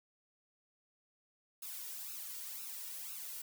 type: noise with flanger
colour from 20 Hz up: blue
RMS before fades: -45 dBFS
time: 1.62-3.42 s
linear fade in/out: 5 ms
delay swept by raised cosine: 0.75 to 2.15 ms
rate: 2 Hz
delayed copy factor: +0.75
effects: none